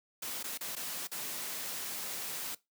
white noise with dropouts, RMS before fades -39 dBFS, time 0.22-2.55 s, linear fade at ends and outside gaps 5 ms, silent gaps 0.429-0.44 / 0.576-0.608 / 0.754-0.764 / 1.073-1.115 s, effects noise-tail reverb RT60 0.2 s tail -20 dB re dry + high-pass 150 Hz 12 dB/octave

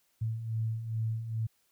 sine beating tone pair, 110 / 112.4 Hz, A2 / A2, 0 / +37 cents, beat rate 2.4 Hz, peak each -38 / -31 dBFS, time 0.21-1.47 s, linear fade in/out 10 ms, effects white hiss -72 dBFS RMS until 1.71 s

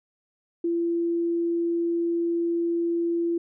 sine tone, 339.3 Hz, F4, 50 cents flat, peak -22 dBFS, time 0.64-3.38 s, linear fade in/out 5 ms, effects none

